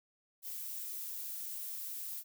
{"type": "noise", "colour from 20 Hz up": "violet", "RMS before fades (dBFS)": -42, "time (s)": [0.42, 2.24], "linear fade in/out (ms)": 50, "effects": []}